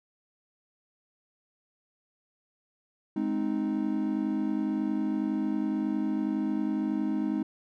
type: chord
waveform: triangle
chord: Ab major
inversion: none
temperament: equal with one note detuned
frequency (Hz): 209.2 / 261.6 / 311.1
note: Ab3 / C4 / Eb4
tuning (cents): +13 / 0 / 0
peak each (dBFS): -29 / -30 / -28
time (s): 3.16-7.43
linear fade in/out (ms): 5
effects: none